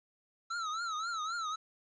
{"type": "tone with vibrato", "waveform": "square", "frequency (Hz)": 1318.5, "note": "E6", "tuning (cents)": 0, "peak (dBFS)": -35, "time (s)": [0.5, 1.56], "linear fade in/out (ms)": 10, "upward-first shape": "triangle", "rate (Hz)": 3.8, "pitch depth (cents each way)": 140, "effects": ["resampled to 16000 Hz", "11-bit"]}